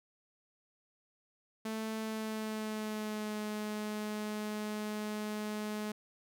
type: tone with pitch glide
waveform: sawtooth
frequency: 220 to 211.9 Hz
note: A3 to G#3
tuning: 0 to +35 cents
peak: -32 dBFS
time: 1.65-5.92 s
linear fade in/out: 5 ms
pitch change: -65 cents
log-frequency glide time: 2-3.4 s
effects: none